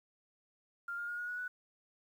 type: tone with pitch steps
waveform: sine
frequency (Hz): 1396.9 / 1413.1 / 1429.6 / 1446.2 / 1463 / 1480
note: F6 / F6 / F6 / F#6 / F#6 / F#6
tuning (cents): 0 / +20 / +40 / -40 / -20 / 0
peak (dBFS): -37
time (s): 0.88-1.48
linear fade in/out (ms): 5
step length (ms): 100
effects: 11-bit